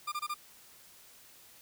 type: tone bursts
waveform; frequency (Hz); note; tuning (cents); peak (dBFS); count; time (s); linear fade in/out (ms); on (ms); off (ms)
40% pulse; 1200; D6; +37; -32; 4; 0.07-0.343; 10; 51; 23
effects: white hiss -57 dBFS RMS until 1.61 s